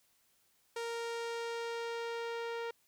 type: tone with low-pass filter sweep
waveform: sawtooth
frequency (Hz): 464.9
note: A#4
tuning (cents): -5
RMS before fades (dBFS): -39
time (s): 0.76-2.71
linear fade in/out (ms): 5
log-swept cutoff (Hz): 8800 to 3300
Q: 0.74
effects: white hiss -72 dBFS RMS until 2.87 s